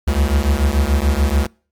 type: beating tone pair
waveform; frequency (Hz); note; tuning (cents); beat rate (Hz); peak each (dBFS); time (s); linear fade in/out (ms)
square; 67.4 / 74.3; C#2 / D2; -48 / +21; 6.9; -17; 0.07-1.47; 10
effects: noise-tail reverb RT60 0.4 s tail -26 dB re dry + MP3 96 kbps